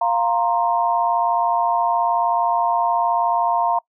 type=chord; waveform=sine; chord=F suspended fourth; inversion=none; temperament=equal with one note detuned; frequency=698.5 / 932.3 / 1051.3 Hz; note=F5 / Bb5 / C6; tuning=0 / 0 / +8 cents; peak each=-20 / -19 / -24 dBFS; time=0.01-3.79 s; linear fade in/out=5 ms; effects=noise-tail reverb RT60 0.1 s tail -24 dB re dry